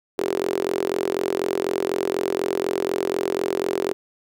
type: tone with high-pass filter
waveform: sawtooth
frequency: 44.06 Hz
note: F1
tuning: 16 cents sharp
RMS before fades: -24 dBFS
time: 0.18-3.93 s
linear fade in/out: 0 ms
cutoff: 390 Hz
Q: 6.4
effects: none